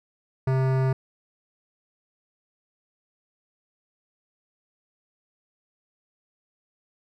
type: tone with hard clipping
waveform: sine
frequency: 131.7 Hz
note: C3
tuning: 12 cents sharp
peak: -22 dBFS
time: 0.47-0.93 s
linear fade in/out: 5 ms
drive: 18 dB
effects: none